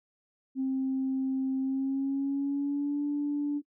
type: tone with pitch glide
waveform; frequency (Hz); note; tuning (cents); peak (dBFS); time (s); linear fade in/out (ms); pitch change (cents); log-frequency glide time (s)
sine; 264.8 to 290.4; C4 to D4; +21 to -19; -26; 0.55-3.62; 50; +160; 1.59-3.04
effects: noise-tail reverb RT60 0.1 s tail -22 dB re dry + tanh soft clip ceiling -22 dBFS